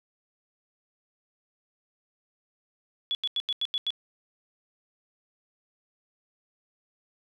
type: tone bursts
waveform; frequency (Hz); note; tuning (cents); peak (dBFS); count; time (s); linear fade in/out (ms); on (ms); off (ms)
sine; 3400; G#7; +40; -25; 7; 3.11-3.905; 0; 39; 87
effects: none